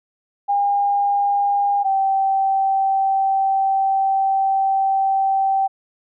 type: tone pair in turn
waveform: sine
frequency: 807 / 776.5 Hz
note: G#5 / G5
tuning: -50 / -17 cents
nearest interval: minor second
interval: 67 cents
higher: first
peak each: -15 dBFS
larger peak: neither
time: 0.48-1.84 / 1.84-5.68 s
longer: second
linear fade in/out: 20 ms
effects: none